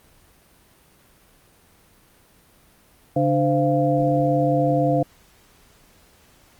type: tone cluster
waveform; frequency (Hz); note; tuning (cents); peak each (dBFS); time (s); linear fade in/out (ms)
sine; 141.7 / 297.6 / 515 / 687; C#3 / D4 / C5 / F5; +38 / +23 / -28 / -29; -22; 3.16-5.03; 5
effects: pink hiss -55 dBFS RMS until 6.59 s + Opus 32 kbps